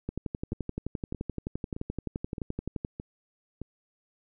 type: two click trains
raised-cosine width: 3 ms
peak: -23 / -19 dBFS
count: 6 / 33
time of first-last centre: 0.53-3.616 / 0.09-2.849 s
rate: 1.62 / 11.6 Hz
effects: none